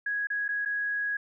sine tone with dropouts, 1661.2 Hz, G#6, in tune, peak -27 dBFS, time 0.06-1.17 s, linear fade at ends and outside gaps 5 ms, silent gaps 0.271-0.301 / 0.481-0.488 / 0.651-0.657 s, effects none

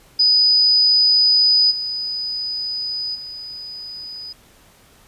sine tone with level steps, 4978 Hz, D#8, in tune, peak -11 / -22 / -30 dBFS, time 0.19-4.33 s, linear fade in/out 10 ms, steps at 1.7 / 3.14 s, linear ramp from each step 20 ms, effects pink hiss -51 dBFS RMS until 5.07 s + resampled to 32000 Hz

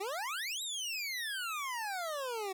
25% pulse exponential two-way sweep, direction up then down, 370 to 3883 to 370 Hz, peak -32 dBFS, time 0-2.53 s, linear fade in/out 10 ms, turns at 0.62 s, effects none

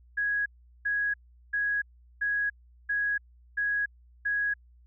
sine tone bursts, 1661.2 Hz, G#6, in tune, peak -25 dBFS, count 7, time 0.17-4.54 s, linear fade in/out 10 ms, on 290 ms, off 390 ms, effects added 60 Hz sine -54 dBFS peak until 4.86 s

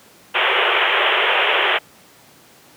white band-pass noise, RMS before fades -17 dBFS, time 0.34-1.79 s, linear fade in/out 20 ms, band 360 to 3300 Hz, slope 96 dB/octave, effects pink hiss -48 dBFS RMS until 2.76 s + high-pass 150 Hz 12 dB/octave

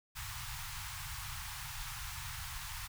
pink band-stop noise, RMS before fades -43 dBFS, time 0.15-2.88 s, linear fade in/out 20 ms, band 140 to 850 Hz, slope 48 dB/octave, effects none

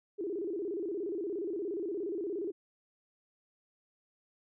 sine tone with vibrato, 370 Hz, F#4, in tune, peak -33 dBFS, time 0.18-2.52 s, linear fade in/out 20 ms, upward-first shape square, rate 17 Hz, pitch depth 170 cents each way, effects none

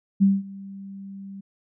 sine tone with ADSR envelope, 196 Hz, G3, in tune, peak -12 dBFS, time 0.2-1.41 s, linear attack 25 ms, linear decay 200 ms, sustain -23 dB, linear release 10 ms, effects none

